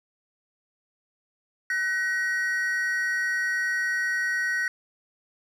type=tone pair together; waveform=triangle; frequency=1505 / 1896.2 Hz; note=F#6 / A#6; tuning=+29 / +29 cents; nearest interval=major third; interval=400 cents; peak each=-26 / -24 dBFS; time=1.7-4.68 s; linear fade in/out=2 ms; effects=none